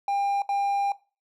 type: tone bursts at uneven times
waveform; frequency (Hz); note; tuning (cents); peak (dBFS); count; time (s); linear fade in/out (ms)
triangle; 800; G5; +35; -21; 2; 0.08-0.42 / 0.49-0.92; 2
effects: noise-tail reverb RT60 0.3 s tail -18 dB re dry